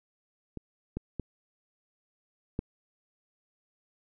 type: clicks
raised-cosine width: 3 ms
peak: -25 / -20 / -20 / -17 dBFS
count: 4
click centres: 0.573 / 0.97 / 1.197 / 2.591 s
effects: none